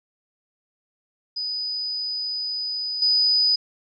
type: tone with level steps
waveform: sine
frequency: 4978 Hz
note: D#8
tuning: in tune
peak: -25 / -16 dBFS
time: 1.36-3.56 s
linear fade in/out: 10 ms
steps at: 3.02 s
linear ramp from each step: 2 ms
effects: none